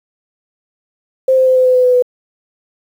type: tone with pitch steps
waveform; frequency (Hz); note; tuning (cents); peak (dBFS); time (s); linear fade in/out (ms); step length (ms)
sine; 523.3 / 519.4 / 515.5 / 511.6 / 507.8 / 504 / 500.2 / 496.5; C5 / C5 / C5 / C5 / B4 / B4 / B4 / B4; 0 / -13 / -26 / -39 / +48 / +35 / +22 / +9; -7; 1.28-2.024; 5; 93
effects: 7-bit